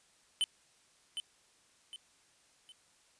square tone with echo, 3045 Hz, F#7, 49 cents sharp, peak -28 dBFS, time 0.41-0.44 s, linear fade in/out 0 ms, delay 760 ms, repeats 3, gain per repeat -8 dB, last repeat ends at 2.72 s, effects white hiss -67 dBFS RMS until 3.19 s + resampled to 22050 Hz

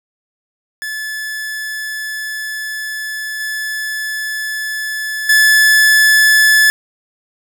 45% pulse tone with level steps, 1729 Hz, A6, 31 cents flat, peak -21 / -19 / -7 dBFS, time 0.82-6.7 s, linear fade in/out 0 ms, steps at 3.4 / 5.29 s, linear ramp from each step 5 ms, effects none

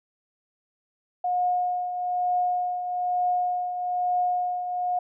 sine tone with tremolo, 720 Hz, F#5, 47 cents flat, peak -20 dBFS, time 1.24-4.99 s, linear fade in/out 5 ms, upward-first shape triangle, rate 1.1 Hz, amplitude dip 60%, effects none

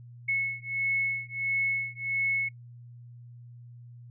sine beating tone pair, 2194 / 2195.5 Hz, C#7 / C#7, -18 / -17 cents, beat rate 1.5 Hz, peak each -30 / -30 dBFS, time 0.28-2.49 s, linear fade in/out 10 ms, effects noise-tail reverb RT60 0.1 s tail -25 dB re dry + added 120 Hz sine -45 dBFS peak until 4.1 s

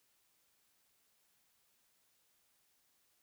silence, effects white hiss -75 dBFS RMS until 3.22 s

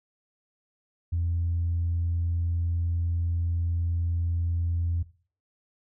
sine tone, 85.1 Hz, F2, 44 cents flat, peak -23 dBFS, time 1.12-5.03 s, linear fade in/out 10 ms, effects noise-tail reverb RT60 0.4 s tail -17 dB re dry + tanh soft clip ceiling -20 dBFS

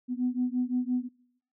sine beating tone pair, 246.9 / 252.7 Hz, B3 / B3, 0 / +40 cents, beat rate 5.8 Hz, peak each -28 / -29 dBFS, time 0.08-1.09 s, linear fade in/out 50 ms, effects noise-tail reverb RT60 0.7 s tail -22 dB re dry + tanh soft clip ceiling -18 dBFS

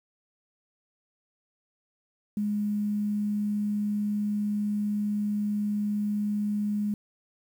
sine tone with quantisation, 207.7 Hz, G#3, in tune, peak -25 dBFS, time 2.37-6.94 s, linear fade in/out 2 ms, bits 9, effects none

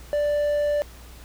triangle tone, 587.3 Hz, D5, in tune, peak -18 dBFS, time 0.13-0.82 s, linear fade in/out 0 ms, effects added 60 Hz sine -42 dBFS peak until 1.24 s + pink hiss -48 dBFS RMS until 1.24 s

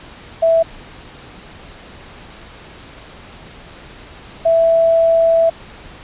sine tone pair in turn, 658 / 660.4 Hz, E5 / E5, -3 / +3 cents, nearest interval unison, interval 6 cents, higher second, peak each -9 dBFS, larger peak neither, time 0.42-0.63 / 4.45-5.5 s, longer second, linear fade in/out 10 ms, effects pink hiss -38 dBFS RMS until 6.03 s + resampled to 8000 Hz

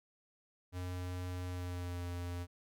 square tone with pitch glide, 90.3 to 87.93 Hz, F#2 to F2, -42 to +12 cents, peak -39 dBFS, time 0.72-2.47 s, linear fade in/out 50 ms, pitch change -46 cents, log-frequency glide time 1.43-2.04 s, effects none

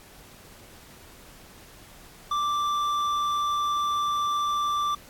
sine tone with hard clipping, 1174.7 Hz, D6, in tune, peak -25 dBFS, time 2.31-4.95 s, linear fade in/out 5 ms, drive 8 dB, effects pink hiss -50 dBFS RMS until 5.09 s + AAC 64 kbps

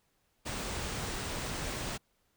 pink band-stop noise, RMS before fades -37 dBFS, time 0.45-1.98 s, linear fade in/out 20 ms, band 10000 to 15000 Hz, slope 96 dB/octave, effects pink hiss -74 dBFS RMS until 2.36 s

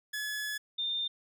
sawtooth / sine tone pair in turn, 1705 / 3613 Hz, G#6 / A7, +45 / +45 cents, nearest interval octave + minor second, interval 1300 cents, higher second, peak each -30 / -30 dBFS, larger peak neither, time 0.13-0.58 / 0.78-1.08 s, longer first, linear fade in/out 10 ms, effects none

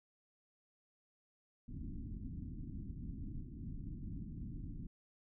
pink low-pass noise, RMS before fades -45 dBFS, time 1.68-4.87 s, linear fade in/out 5 ms, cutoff 290 Hz, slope 48 dB/octave, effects none

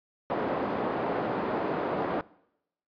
pink band-pass noise, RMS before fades -30 dBFS, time 0.3-2.21 s, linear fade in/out 0 ms, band 290 to 940 Hz, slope 12 dB/octave, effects noise-tail reverb RT60 0.8 s tail -22 dB re dry + resampled to 11025 Hz

